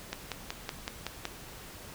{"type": "click train", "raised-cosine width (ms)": 0.2, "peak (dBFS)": -16, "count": 7, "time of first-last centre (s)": [0.13, 1.254], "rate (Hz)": 5.34, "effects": ["pink hiss -47 dBFS RMS until 1.94 s"]}